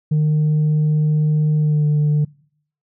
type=tone with pitch glide; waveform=sine; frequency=152.6 to 149.29 Hz; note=D#3 to D3; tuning=-33 to +29 cents; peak=-11 dBFS; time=0.11-2.25 s; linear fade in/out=10 ms; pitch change=-38 cents; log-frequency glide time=1.58-1.86 s; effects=noise-tail reverb RT60 0.6 s tail -25 dB re dry + tanh soft clip ceiling -12 dBFS